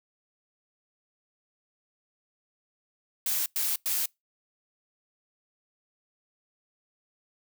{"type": "noise bursts", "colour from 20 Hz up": "blue", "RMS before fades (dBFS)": -28, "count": 3, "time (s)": [3.26, 4.058], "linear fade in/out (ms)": 2, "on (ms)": 200, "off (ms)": 99, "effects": ["noise-tail reverb RT60 0.2 s tail -26 dB re dry"]}